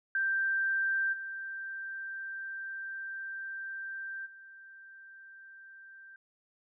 sine tone with level steps, 1571 Hz, G6, 3 cents sharp, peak -27 / -37 / -49 dBFS, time 0.15-6.16 s, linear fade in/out 2 ms, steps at 1.12 / 4.25 s, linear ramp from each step 20 ms, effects none

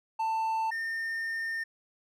triangle tone pair in turn, 890 / 1816.4 Hz, A5 / A#6, +20 / -45 cents, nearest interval octave, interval 1235 cents, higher second, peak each -25 / -29 dBFS, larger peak first, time 0.19-0.71 / 0.71-1.64 s, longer second, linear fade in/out 10 ms, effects none

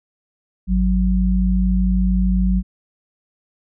sine tone pair together, 52.21 / 185.4 Hz, G#1 / F#3, +10 / +4 cents, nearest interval octave + minor seventh, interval 2194 cents, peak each -16 / -17 dBFS, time 0.67-2.63 s, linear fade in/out 50 ms, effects none

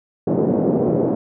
white band-pass noise, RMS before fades -18 dBFS, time 0.27-1.15 s, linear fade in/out 5 ms, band 140 to 490 Hz, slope 24 dB/octave, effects none

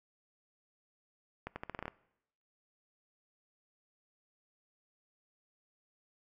accelerating click train, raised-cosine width 0.5 ms, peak -24 dBFS, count 9, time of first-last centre 1.47-1.88 s, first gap 90 ms, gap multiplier 0.83, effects noise-tail reverb RT60 0.8 s tail -21 dB re dry

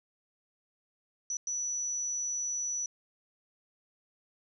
sine tone bursts at uneven times, 5920 Hz, F#8, in tune, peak -31 dBFS, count 2, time 1.3-1.37 / 1.47-2.86 s, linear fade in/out 2 ms, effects none

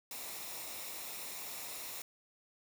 white noise with comb filter, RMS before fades -44 dBFS, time 0.11-2.02 s, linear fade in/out 2 ms, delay 0.64 ms, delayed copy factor -0.5, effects none

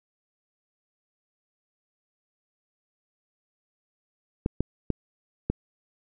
clicks, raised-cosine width 3 ms, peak -11 dBFS, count 4, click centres 4.461 / 4.606 / 4.903 / 5.5 s, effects none

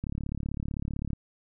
click train, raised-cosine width 5 ms, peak -20 dBFS, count 40, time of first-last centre 0.04-1.132 s, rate 35.7 Hz, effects none

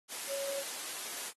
sine tone in noise, 554.4 Hz, C#5, in tune, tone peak -35 dBFS, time 0.27-0.64 s, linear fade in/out 50 ms, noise white, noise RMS -40 dBFS, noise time 0.08-1.33 s, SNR +2 dB, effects high-pass 300 Hz 12 dB/octave + AAC 32 kbps

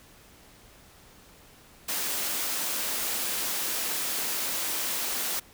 white high-pass noise, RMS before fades -30 dBFS, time 1.88-5.4 s, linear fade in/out 10 ms, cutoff 200 Hz, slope 24 dB/octave, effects pink hiss -54 dBFS RMS until 5.53 s

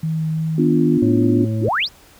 sine tone with vibrato, 158.8 Hz, D#3, 36 cents sharp, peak -18 dBFS, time 0.03-0.98 s, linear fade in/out 5 ms, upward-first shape sine, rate 2.9 Hz, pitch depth 11 cents each way
sine chord, B diminished, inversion none, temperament equal, 246.9 / 293.7 / 349.2 Hz, B3 / D4 / F4, 0 / 0 / 0 cents, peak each -17 / -18 / -19 dBFS, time 0.58-1.45 s, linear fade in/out 5 ms
harmonic tone, 110.1 Hz, A2, 2 cents sharp, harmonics 1 / 2 / 3 / 5, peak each -19 / -25 / -29 / -33 dBFS, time 1.02-1.69 s, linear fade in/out 5 ms
sine exponential sweep, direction up, 240 to 5760 Hz, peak -16 dBFS, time 1.6-1.89 s, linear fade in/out 50 ms
effects pink hiss -48 dBFS RMS until 2.19 s

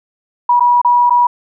sine tone with dropouts, 969 Hz, B5, 33 cents flat, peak -7 dBFS, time 0.49-1.27 s, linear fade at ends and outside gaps 5 ms, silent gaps 0.597-0.605 / 0.816-0.847 / 1.097-1.105 s, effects none

